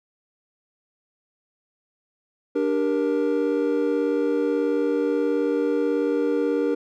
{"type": "chord", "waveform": "triangle", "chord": "G minor", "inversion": "second", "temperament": "just", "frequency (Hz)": [294, 392, 470.4], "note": ["D4", "G4", "Bb4"], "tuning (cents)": [2, 0, 16], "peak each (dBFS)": [-22, -25, -21], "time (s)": [2.55, 6.75], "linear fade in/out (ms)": 10, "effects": []}